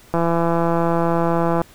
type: click train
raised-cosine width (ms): 1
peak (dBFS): -6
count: 249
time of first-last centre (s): 0.14-1.616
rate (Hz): 168
effects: pink hiss -48 dBFS RMS until 1.74 s